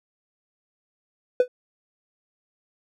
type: tone with exponential decay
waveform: triangle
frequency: 498.8 Hz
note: B4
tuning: 17 cents sharp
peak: -8 dBFS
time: 1.4-1.48 s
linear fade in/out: 2 ms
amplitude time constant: 17 ms
effects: tanh soft clip ceiling -5 dBFS